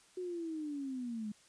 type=linear sweep; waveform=sine; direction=down; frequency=370 to 205.8 Hz; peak=-37 dBFS; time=0.17-1.32 s; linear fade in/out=5 ms; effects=white hiss -64 dBFS RMS until 1.48 s + resampled to 22050 Hz